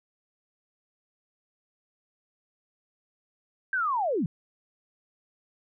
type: linear sweep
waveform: sine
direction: down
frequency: 1606 to 133.8 Hz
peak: -24 dBFS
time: 3.73-4.26 s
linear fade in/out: 2 ms
effects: none